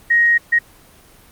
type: tone bursts at uneven times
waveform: sine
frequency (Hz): 1878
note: A#6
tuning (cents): +12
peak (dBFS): -10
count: 2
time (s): 0.1-0.38 / 0.52-0.59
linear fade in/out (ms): 10
effects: pink hiss -47 dBFS RMS until 1.31 s + Opus 24 kbps